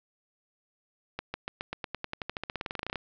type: accelerating click train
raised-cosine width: 0.3 ms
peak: -17 dBFS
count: 25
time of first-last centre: 1.19-2.957 s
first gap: 150 ms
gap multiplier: 0.93
effects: low-pass 5000 Hz 12 dB/octave